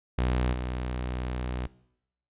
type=tone with level steps; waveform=sawtooth; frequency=62.1 Hz; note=B1; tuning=10 cents sharp; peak=-20 / -26 dBFS; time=0.18-1.67 s; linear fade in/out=5 ms; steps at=0.52 s; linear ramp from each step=20 ms; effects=noise-tail reverb RT60 0.8 s tail -21 dB re dry + resampled to 8000 Hz